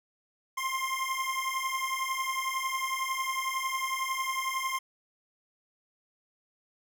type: beating tone pair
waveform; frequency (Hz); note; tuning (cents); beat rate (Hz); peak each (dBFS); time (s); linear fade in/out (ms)
25% pulse; 1050 / 1061; C6 / C6; +6 / +24; 11; -29; 0.57-4.79; 10
effects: none